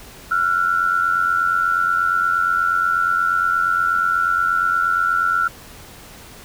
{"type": "tone pair together", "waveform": "sine", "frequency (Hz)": [1354.6, 1443], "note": ["E6", "F#6"], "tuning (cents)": [47, -44], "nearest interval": "minor second", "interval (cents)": 109, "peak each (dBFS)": [-17, -20], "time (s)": [0.31, 5.48], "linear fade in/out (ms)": 5, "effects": ["pink hiss -41 dBFS RMS until 6.44 s"]}